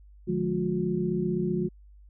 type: tone cluster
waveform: sine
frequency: 148.4 / 176.6 / 212 / 359.8 Hz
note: D3 / F3 / G#3 / F#4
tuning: +18 / +20 / +36 / -48 cents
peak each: -34 / -29 / -31 / -29 dBFS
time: 0.27-1.69 s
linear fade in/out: 20 ms
effects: added 50 Hz sine -49 dBFS peak until 2.09 s